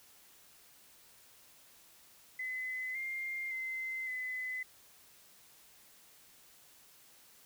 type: tone with pitch steps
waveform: sine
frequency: 2027 / 2110 / 2066 / 2019 Hz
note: B6 / C7 / C7 / B6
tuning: +45 / +14 / -22 / +38 cents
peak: -36 dBFS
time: 2.39-4.63 s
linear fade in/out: 5 ms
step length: 560 ms
effects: white hiss -61 dBFS RMS until 7.45 s